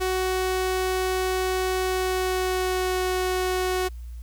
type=tone with pitch glide; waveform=sawtooth; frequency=372.4 to 369 Hz; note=F#4 to F#4; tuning=+11 to -5 cents; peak=-19 dBFS; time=0-3.89 s; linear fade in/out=20 ms; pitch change=-16 cents; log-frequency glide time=1.81-3.01 s; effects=added 59 Hz sine -34 dBFS peak until 4.22 s + white hiss -60 dBFS RMS until 4.22 s